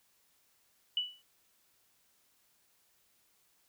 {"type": "tone with exponential decay", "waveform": "sine", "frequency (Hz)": 2960, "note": "F#7", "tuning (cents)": 0, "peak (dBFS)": -26, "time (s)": [0.97, 1.22], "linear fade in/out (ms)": 2, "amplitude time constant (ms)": 53, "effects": ["white hiss -71 dBFS RMS until 3.68 s"]}